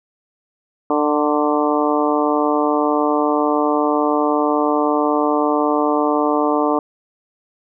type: harmonic tone with a mistuned harmonic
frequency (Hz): 149.1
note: D3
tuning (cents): +27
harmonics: 2 / 3 / 4 / 5 / 6 / 7 / 8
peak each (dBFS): -19 / -21 / -22 / -23 / -24 / -24 / -25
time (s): 0.9-6.79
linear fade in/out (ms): 2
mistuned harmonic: 8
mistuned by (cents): -40
effects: none